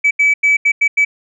sine tone bursts at uneven times, 2294 Hz, D7, 41 cents flat, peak -7 dBFS, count 6, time 0.04-0.11 / 0.19-0.34 / 0.43-0.57 / 0.65-0.72 / 0.81-0.88 / 0.97-1.05 s, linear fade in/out 10 ms, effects tanh soft clip ceiling -6 dBFS

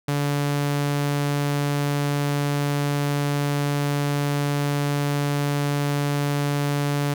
sawtooth tone, 143.9 Hz, D3, 35 cents flat, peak -17 dBFS, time 0.08-7.14 s, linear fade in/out 5 ms, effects none

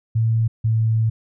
sine tone pair in turn, 112.9 / 111.67 Hz, A2 / A2, +45 / +26 cents, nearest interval unison, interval 19 cents, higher first, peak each -15 dBFS, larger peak neither, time 0.15-0.48 / 0.64-1.1 s, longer second, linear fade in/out 10 ms, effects none

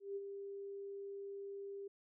sine tone with ADSR envelope, 397.7 Hz, G4, 25 cents sharp, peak -38 dBFS, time 0-1.88 s, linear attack 160 ms, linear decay 36 ms, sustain -6 dB, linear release 8 ms, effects none

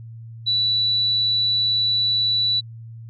sine tone, 3951 Hz, B7, in tune, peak -17 dBFS, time 0.46-2.61 s, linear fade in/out 20 ms, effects added 114 Hz sine -35 dBFS peak until 3.09 s

